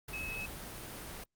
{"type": "tone in noise", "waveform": "sine", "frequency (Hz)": 2577, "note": "E7", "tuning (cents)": -40, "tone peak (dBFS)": -38, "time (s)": [0.13, 0.46], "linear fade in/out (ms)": 5, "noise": "pink", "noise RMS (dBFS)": -44, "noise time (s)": [0.08, 1.24], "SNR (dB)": 3, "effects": ["Opus 32 kbps"]}